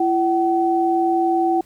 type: tone pair together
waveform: sine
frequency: 337.7 / 758 Hz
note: E4 / F#5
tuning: +42 / +42 cents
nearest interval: octave + major second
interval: 1400 cents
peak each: -18 dBFS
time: 0-1.61 s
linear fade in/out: 5 ms
effects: pink hiss -54 dBFS RMS until 1.65 s